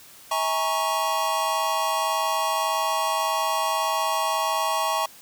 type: chord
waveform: square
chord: A# half-diminished seventh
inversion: second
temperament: equal with one note detuned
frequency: 645.3 / 830.6 / 932.3 / 1108.7 Hz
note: E5 / G#5 / A#5 / C#6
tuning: -37 / 0 / 0 / 0 cents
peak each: -30 / -29 / -29 / -27 dBFS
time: 0.31-5.06 s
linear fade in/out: 5 ms
effects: white hiss -48 dBFS RMS until 5.21 s